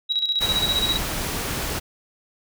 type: tone with tremolo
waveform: sine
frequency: 3863 Hz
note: B7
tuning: 39 cents flat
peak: -18 dBFS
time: 0.09-0.98 s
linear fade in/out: 20 ms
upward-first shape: square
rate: 15 Hz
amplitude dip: 60%
type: noise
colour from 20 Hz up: pink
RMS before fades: -27 dBFS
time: 0.4-1.8 s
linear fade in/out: 20 ms
effects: none